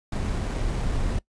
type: noise with sample-and-hold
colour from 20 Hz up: brown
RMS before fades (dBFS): -26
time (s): 0.12-1.19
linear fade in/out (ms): 5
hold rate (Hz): 8820
effects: noise-tail reverb RT60 0.1 s tail -21 dB re dry + resampled to 22050 Hz